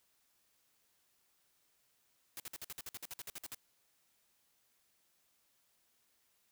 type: noise bursts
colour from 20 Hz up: white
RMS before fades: -45 dBFS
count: 15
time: 2.37-3.546 s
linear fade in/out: 0 ms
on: 28 ms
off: 54 ms
effects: white hiss -75 dBFS RMS until 6.51 s